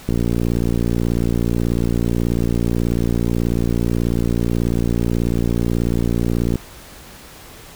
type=click train; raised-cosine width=3 ms; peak=-6 dBFS; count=378; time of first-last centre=0.09-6.557 s; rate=58.3 Hz; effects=pink hiss -40 dBFS RMS until 7.75 s